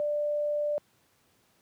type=tone; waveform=sine; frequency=591 Hz; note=D5; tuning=11 cents sharp; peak=-26 dBFS; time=0-0.78 s; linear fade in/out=0 ms; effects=pink hiss -67 dBFS RMS until 1.61 s + high-pass 100 Hz 12 dB/octave